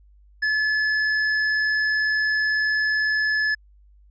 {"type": "tone with tanh clipping", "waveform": "triangle", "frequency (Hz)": 1721, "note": "A6", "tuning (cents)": -39, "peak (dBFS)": -21, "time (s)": [0.42, 3.55], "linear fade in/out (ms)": 10, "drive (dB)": 14, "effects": ["added 50 Hz sine -50 dBFS peak until 4.1 s", "resampled to 16000 Hz"]}